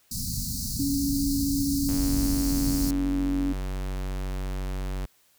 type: band-stop noise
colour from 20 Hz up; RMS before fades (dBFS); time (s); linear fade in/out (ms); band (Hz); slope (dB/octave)
pink; -30; 0.11-2.91; 5; 260 to 4200; 96
type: tone with vibrato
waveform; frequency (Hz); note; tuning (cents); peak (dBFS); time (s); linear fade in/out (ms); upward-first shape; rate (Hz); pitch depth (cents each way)
sine; 280; C#4; +18; -24; 0.79-3.53; 10; sine; 15; 13
type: tone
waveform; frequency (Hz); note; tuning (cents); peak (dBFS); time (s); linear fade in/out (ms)
square; 47.13; F#1; +33; -29; 1.88-5.06; 10
effects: white hiss -63 dBFS RMS until 5.38 s